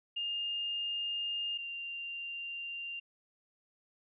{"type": "tone pair in turn", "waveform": "sine", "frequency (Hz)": [2820, 2783], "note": ["F7", "F7"], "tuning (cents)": [16, -7], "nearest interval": "unison", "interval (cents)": 23, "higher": "first", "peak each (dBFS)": [-33, -38], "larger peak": "first", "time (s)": [[0.16, 1.58], [1.58, 3]], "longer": "neither", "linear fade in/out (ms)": 10, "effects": []}